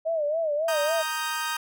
sine tone with vibrato, 622 Hz, D#5, 1 cent flat, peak -23 dBFS, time 0.05-1.03 s, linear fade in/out 20 ms, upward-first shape sine, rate 3.6 Hz, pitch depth 120 cents each way
sawtooth chord, Eb major, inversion second, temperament equal, 932.3 / 1244.5 / 1568 Hz, Bb5 / Eb6 / G6, 0 / 0 / 0 cents, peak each -28 dBFS, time 0.68-1.57 s, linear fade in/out 5 ms
effects none

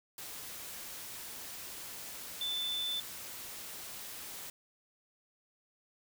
sine tone in noise, 3520 Hz, A7, in tune, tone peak -33 dBFS, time 2.41-3 s, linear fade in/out 2 ms, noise white, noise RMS -45 dBFS, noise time 0.18-4.5 s, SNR +9 dB, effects none

